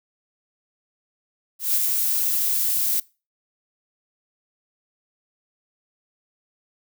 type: noise with ADSR envelope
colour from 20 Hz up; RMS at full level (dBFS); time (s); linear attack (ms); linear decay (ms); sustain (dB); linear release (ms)
violet; -19; 1.59-3; 160; 37; -3; 4
effects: noise-tail reverb RT60 0.3 s tail -22 dB re dry